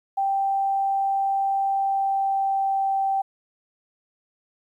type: tone with pitch glide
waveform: sine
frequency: 784 to 779 Hz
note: G5 to G5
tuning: 0 to -11 cents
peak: -20 dBFS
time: 0.17-3.22 s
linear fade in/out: 10 ms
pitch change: -11 cents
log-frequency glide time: 1.72-3.09 s
effects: 10-bit